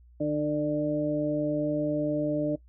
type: harmonic tone with a mistuned harmonic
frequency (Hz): 150.2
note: D3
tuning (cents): +39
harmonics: 1 / 2 / 3 / 4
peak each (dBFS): -34 / -27 / -37 / -29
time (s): 0.2-2.56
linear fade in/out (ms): 10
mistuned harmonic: 4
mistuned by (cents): -17
effects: noise-tail reverb RT60 0.1 s tail -19 dB re dry + added 60 Hz sine -52 dBFS peak until 2.68 s